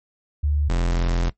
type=tone pair in turn; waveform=sine / 45% pulse; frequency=73.42 / 43.04 Hz; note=D2 / F1; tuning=0 / -25 cents; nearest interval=major sixth; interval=925 cents; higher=first; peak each=-18 dBFS; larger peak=neither; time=0.43-0.69 / 0.69-1.3 s; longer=second; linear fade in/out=10 ms; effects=noise-tail reverb RT60 0.1 s tail -17 dB re dry + MP3 32 kbps